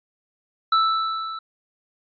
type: tone with level ramp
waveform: square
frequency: 1318.5 Hz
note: E6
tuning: in tune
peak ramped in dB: -15 to -31 dBFS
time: 0.72-1.39 s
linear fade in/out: 5 ms
effects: resampled to 11025 Hz